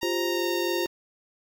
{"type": "tone with pitch glide", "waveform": "10% pulse", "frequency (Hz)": [932.3, 922.7], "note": ["A#5", "A#5"], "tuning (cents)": [0, -18], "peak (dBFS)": -21, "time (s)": [0.01, 0.87], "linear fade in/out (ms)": 20, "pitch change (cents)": -18, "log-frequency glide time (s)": [0.24, 0.45]}
{"type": "chord", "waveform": "sine", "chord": "F suspended second", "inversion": "none", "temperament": "just", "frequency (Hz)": [349.2, 392.9, 523.8], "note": ["F4", "G4", "C5"], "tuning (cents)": [0, 4, 2], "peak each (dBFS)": [-27, -32, -33], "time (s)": [0.03, 0.86], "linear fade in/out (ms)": 0}
{"effects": []}